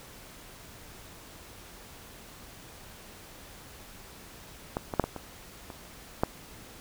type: clicks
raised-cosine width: 1 ms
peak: -15 / -18 / -7 / -16 / -23 / -27 / -9 dBFS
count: 7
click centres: 4.769 / 4.938 / 4.997 / 5.04 / 5.163 / 5.702 / 6.235 s
effects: pink hiss -49 dBFS RMS until 6.8 s